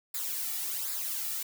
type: noise with flanger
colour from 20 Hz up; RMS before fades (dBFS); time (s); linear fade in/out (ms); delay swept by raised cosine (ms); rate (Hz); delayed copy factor
blue; -34; 0.14-1.43; 5; 0.33 to 1.93; 1.3; -0.7
effects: none